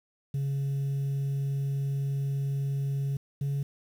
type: tone pair in turn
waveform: sine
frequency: 138.59 / 140.36 Hz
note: C#3 / C#3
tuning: 0 / +22 cents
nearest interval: unison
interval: 22 cents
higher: second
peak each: -24 dBFS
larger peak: neither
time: 0.34-3.17 / 3.41-3.63 s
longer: first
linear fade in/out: 5 ms
effects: tanh soft clip ceiling -26 dBFS + 9-bit